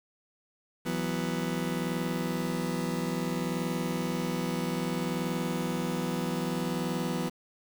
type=chord; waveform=30% pulse; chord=E suspended second; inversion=none; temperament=just; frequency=164.81 / 185.42 / 247.2 Hz; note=E3 / F#3 / B3; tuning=0 / +4 / +2 cents; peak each=-31 dBFS; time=0.85-7.3 s; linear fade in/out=20 ms; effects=8-bit